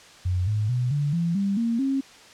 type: tone with pitch steps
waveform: sine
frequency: 90.8 / 106.12 / 124.04 / 144.97 / 169.44 / 198.04 / 231.5 / 270.5 Hz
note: F#2 / G#2 / B2 / D3 / E3 / G3 / A#3 / C#4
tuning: -32 / +38 / +8 / -22 / +48 / +18 / -12 / -42 cents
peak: -21 dBFS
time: 0.25-2.01 s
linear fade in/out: 10 ms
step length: 220 ms
effects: white hiss -48 dBFS RMS until 2.33 s + low-pass 6000 Hz 12 dB/octave